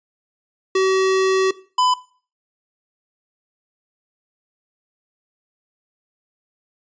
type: tone pair in turn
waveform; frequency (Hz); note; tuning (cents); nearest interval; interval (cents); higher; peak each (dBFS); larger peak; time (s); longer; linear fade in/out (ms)
square; 380 / 1003.7; F#4 / B5; +46 / +28; octave + perfect fourth; 1682; second; -15; neither; 0.75-1.51 / 1.78-1.94; first; 5
effects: noise-tail reverb RT60 0.4 s tail -18 dB re dry + resampled to 16000 Hz

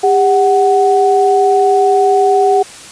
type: tone pair together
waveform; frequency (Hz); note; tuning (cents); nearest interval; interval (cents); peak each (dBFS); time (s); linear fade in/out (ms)
sine; 400.4 / 745; G4 / F#5; +37 / +12; major seventh; 1075; -10; 0.03-2.63; 10
effects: white hiss -33 dBFS RMS until 2.91 s + resampled to 22050 Hz

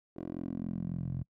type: tone with band-pass filter sweep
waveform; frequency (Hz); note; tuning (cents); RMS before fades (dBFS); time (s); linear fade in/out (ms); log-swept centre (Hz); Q
10% pulse; 43.65; F1; 0; -37; 0.16-1.23; 10; 380 to 120; 2.7
effects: noise-tail reverb RT60 0.1 s tail -25 dB re dry

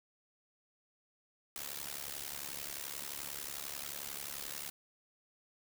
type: noise with amplitude modulation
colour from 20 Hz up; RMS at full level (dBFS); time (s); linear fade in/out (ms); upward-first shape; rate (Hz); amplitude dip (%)
white; -39; 1.56-4.7; 0; sine; 71.3; 90
effects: none

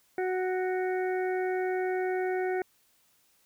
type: harmonic tone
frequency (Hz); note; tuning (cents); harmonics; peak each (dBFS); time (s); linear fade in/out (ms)
370; F#4; 0; 1 / 2 / 4 / 5 / 6; -28 / -34 / -40 / -42 / -44; 0.18-2.62; 2
effects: white hiss -67 dBFS RMS until 3.45 s

